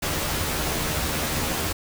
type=noise with comb filter; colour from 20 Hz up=pink; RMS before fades=-26 dBFS; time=0.02-1.73 s; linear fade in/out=10 ms; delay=13 ms; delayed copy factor=+0.7; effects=none